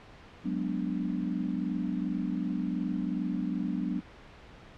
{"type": "chord", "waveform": "sine", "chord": "G# half-diminished seventh", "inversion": "third", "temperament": "equal", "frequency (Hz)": [185, 207.7, 246.9, 293.7], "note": ["F#3", "G#3", "B3", "D4"], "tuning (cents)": [0, 0, 0, 0], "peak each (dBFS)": [-33, -36, -34, -35], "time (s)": [0.44, 4.01], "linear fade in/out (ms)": 20, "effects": ["pink hiss -51 dBFS RMS until 4.77 s", "low-pass 3000 Hz 12 dB/octave"]}